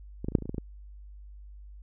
clicks, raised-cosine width 3 ms, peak -22 / -17 / -29 / -7 / -26 / -24 / -25 / -19 / -22 / -19 dBFS, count 10, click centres 0.245 / 0.285 / 0.321 / 0.352 / 0.386 / 0.423 / 0.456 / 0.494 / 0.545 / 0.582 s, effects added 50 Hz sine -44 dBFS peak until 1.82 s

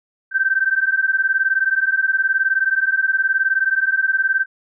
sine beating tone pair, 1547 / 1566 Hz, G6 / G6, -23 / -2 cents, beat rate 19 Hz, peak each -18 dBFS, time 0.31-4.46 s, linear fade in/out 50 ms, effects none

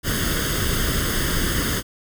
pink noise with comb filter, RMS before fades -22 dBFS, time 0.03-1.83 s, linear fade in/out 50 ms, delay 0.61 ms, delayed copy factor +0.75, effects none

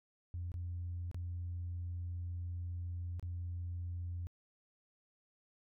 sine tone with dropouts, 87.3 Hz, F2, in tune, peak -37 dBFS, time 0.34-4.27 s, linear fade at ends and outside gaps 0 ms, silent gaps 0.518-0.541 / 1.114-1.145 / 3.196-3.227 s, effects tanh soft clip ceiling -34 dBFS

